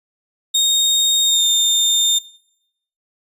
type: tone with pitch glide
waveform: 30% pulse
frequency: 3707 to 3627 Hz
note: A#7 to A#7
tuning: -10 to -48 cents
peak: -10 dBFS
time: 0.54-2.19 s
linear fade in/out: 10 ms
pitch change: -38 cents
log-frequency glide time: 1.24-1.46 s
effects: noise-tail reverb RT60 0.8 s tail -21 dB re dry + resampled to 32000 Hz